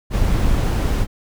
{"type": "noise", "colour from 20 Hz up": "brown", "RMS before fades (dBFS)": -17, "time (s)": [0.1, 1.07], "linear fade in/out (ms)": 50, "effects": []}